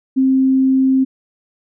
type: tone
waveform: sine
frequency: 264.1 Hz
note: C4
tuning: 16 cents sharp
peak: -10 dBFS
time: 0.16-1.05 s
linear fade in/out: 20 ms
effects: none